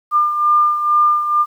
sine beating tone pair, 1200 / 1202.2 Hz, D6 / D6, +37 / +40 cents, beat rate 2.2 Hz, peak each -12 / -19 dBFS, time 0.11-1.46 s, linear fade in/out 50 ms, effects 8-bit

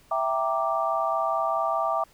sine chord, E half-diminished seventh, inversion none, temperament equal, 659.3 / 784 / 932.3 / 1174.7 Hz, E5 / G5 / Bb5 / D6, 0 / 0 / 0 / 0 cents, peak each -27 / -29 / -32 / -27 dBFS, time 0.11-2.04 s, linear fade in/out 5 ms, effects pink hiss -58 dBFS RMS until 2.13 s

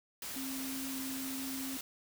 sine tone in noise, 266.1 Hz, C4, 29 cents sharp, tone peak -39 dBFS, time 0.36-1.77 s, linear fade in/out 2 ms, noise white, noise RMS -42 dBFS, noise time 0.22-1.81 s, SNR 0 dB, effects none

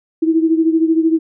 sine beating tone pair, 321.6 / 334.6 Hz, E4 / E4, -43 / +26 cents, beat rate 13 Hz, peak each -12 / -17 dBFS, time 0.22-1.19 s, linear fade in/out 10 ms, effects none

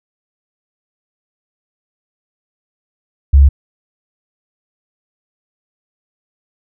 sine tone, 69.3 Hz, C#2, in tune, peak -3 dBFS, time 3.33-3.49 s, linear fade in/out 10 ms, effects none

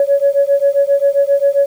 sine beating tone pair, 557 / 564.5 Hz, C#5 / C#5, +8 / +31 cents, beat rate 7.5 Hz, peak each -12 dBFS, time 0-1.66 s, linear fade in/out 2 ms, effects tanh soft clip ceiling -3 dBFS + 7-bit

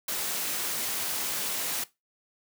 white noise, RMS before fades -31 dBFS, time 0.08-1.84 s, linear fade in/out 5 ms, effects noise-tail reverb RT60 0.2 s tail -18 dB re dry + high-pass 150 Hz 12 dB/octave

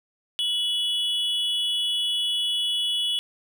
triangle tone pair together, 2960 / 3380 Hz, F#7 / G#7, 0 / +30 cents, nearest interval major second, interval 230 cents, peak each -24 dBFS, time 0.39-3.19 s, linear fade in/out 0 ms, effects none

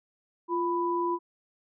sine tone pair together, 347.1 / 992 Hz, F4 / B5, -11 / +7 cents, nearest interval octave + tritone, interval 1818 cents, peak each -28 dBFS, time 0.48-1.19 s, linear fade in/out 50 ms, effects none

